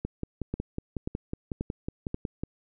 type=two click trains; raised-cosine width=3 ms; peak=-17 / -18 dBFS; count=4 / 14; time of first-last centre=0.54-2.144 / 0.05-2.435 s; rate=1.87 / 5.45 Hz; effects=none